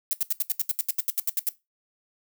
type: noise bursts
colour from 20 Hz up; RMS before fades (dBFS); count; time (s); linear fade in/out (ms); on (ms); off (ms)
violet; -24; 15; 0.11-1.489; 0; 21; 76
effects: noise-tail reverb RT60 0.2 s tail -17 dB re dry